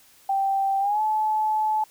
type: tone with pitch glide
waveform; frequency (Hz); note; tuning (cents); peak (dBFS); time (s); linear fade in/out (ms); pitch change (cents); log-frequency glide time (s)
sine; 782 to 862.7; G5 to A5; -4 to -34; -20; 0.29-1.84; 5; +170; 0.8-1.01
effects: white hiss -55 dBFS RMS until 1.9 s